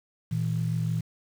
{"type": "tone pair together", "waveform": "sine", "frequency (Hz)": [116.54, 162.66], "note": ["A#2", "E3"], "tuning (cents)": [0, -23], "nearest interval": "tritone", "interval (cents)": 577, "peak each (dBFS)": -27, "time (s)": [0.31, 1.01], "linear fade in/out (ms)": 10, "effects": ["tanh soft clip ceiling -17 dBFS", "8-bit"]}